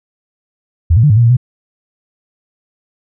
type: tone with pitch steps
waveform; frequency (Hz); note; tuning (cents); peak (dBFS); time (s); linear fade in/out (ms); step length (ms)
sine; 83.6 / 113 / 148.6 / 105.4 / 118.8 / 116.3 / 125; E2 / A2 / D3 / G#2 / A#2 / A#2 / B2; +25 / +47 / +21 / +26 / +33 / -4 / +21; -5; 0.9-1.369; 10; 67
effects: none